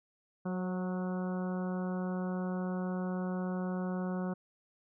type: harmonic tone with a mistuned harmonic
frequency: 183.6 Hz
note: F#3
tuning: 13 cents flat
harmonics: 1 / 2 / 3 / 4 / 5 / 6 / 7 / 8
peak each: -33 / -42 / -43 / -47 / -50 / -50 / -51 / -51 dBFS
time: 0.45-4.34 s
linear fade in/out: 10 ms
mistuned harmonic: 3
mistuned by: -20 cents
effects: none